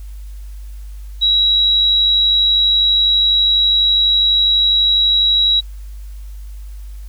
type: tone with amplitude modulation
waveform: sine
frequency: 3876 Hz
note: B7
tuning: 33 cents flat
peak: -9 dBFS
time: 1.21-5.61 s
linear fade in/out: 20 ms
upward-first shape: sine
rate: 92.1 Hz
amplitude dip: 25%
effects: added 50 Hz sine -28 dBFS peak until 7.08 s + white hiss -51 dBFS RMS until 7.08 s